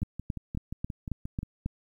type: two click trains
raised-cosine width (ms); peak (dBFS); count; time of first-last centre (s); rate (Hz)
5; -23 / -18; 9 / 7; 0.02-1.431 / 0.03-1.66; 5.67 / 3.68
effects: 10-bit